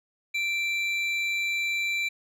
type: tone pair together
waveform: triangle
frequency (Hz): 2349 / 3951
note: D7 / B7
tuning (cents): 0 / 0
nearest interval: major sixth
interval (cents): 900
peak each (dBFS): -24 / -34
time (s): 0.34-2.09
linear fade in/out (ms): 10
effects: none